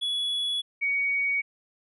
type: tone pair in turn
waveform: triangle / sine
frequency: 3390 / 2245 Hz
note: G#7 / C#7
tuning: +35 / +21 cents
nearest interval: perfect fifth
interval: 714 cents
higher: first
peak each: -24 / -23 dBFS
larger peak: second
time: 0.01-0.62 / 0.81-1.42 s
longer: neither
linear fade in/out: 20 ms
effects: resampled to 32000 Hz